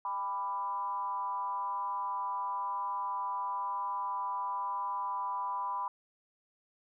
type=tone with frequency modulation; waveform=sine; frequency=993 Hz; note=B5; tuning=9 cents sharp; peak=-32 dBFS; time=0.05-5.88 s; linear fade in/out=2 ms; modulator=187 Hz; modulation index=0.67; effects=none